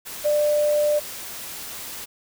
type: tone in noise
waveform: sine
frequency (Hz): 594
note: D5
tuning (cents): +20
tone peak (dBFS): -17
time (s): 0.24-1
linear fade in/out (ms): 20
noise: white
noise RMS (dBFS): -35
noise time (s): 0.05-2.06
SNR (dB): +15
effects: none